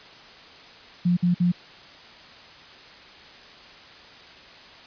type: tone bursts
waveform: sine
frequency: 176.3 Hz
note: F3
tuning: 17 cents sharp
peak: -17 dBFS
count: 3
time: 1.05-1.52 s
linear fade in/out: 10 ms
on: 120 ms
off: 55 ms
effects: white hiss -46 dBFS RMS until 4.86 s + resampled to 11025 Hz